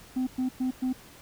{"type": "tone bursts", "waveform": "sine", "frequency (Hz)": 256.3, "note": "C4", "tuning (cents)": -36, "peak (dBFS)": -22, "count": 4, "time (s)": [0.16, 0.93], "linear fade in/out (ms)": 10, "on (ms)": 110, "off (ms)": 110, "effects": ["tanh soft clip ceiling -24 dBFS", "pink hiss -51 dBFS RMS until 1.21 s"]}